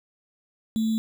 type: tone with sample-and-hold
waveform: sine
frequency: 221.5 Hz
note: A3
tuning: 12 cents sharp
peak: -21 dBFS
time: 0.76-0.98 s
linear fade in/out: 0 ms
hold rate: 3675 Hz
effects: none